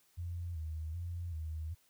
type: tone with vibrato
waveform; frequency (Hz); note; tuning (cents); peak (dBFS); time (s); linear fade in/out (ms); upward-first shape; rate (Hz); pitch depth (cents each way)
sine; 82.6; E2; +4; -37; 0.17-1.75; 20; square; 1.3; 81
effects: white hiss -70 dBFS RMS until 1.89 s